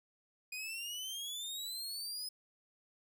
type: exponential sweep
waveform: sawtooth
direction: up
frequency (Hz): 2461 to 5100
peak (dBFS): -37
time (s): 0.52-2.29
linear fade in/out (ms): 5
effects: none